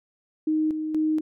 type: tone with tremolo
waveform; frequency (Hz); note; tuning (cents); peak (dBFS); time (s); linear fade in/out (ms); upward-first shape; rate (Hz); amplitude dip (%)
sine; 311.1; D#4; 0; -20; 0.47-1.21; 5; square; 2.1; 50
effects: none